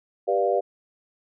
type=chord; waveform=sine; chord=G dominant seventh; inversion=none; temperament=equal with one note detuned; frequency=392 / 487.9 / 587.3 / 698.5 Hz; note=G4 / B4 / D5 / F5; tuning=0 / -21 / 0 / 0 cents; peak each=-25 dBFS; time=0.27-0.61 s; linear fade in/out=20 ms; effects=none